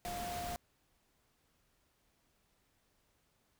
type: tone in noise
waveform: sine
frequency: 705 Hz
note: F5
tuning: 16 cents sharp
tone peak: -40 dBFS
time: 0.05-0.56 s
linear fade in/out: 0 ms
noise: pink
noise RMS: -44 dBFS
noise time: 0.05-0.56 s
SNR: +1 dB
effects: pink hiss -75 dBFS RMS until 3.59 s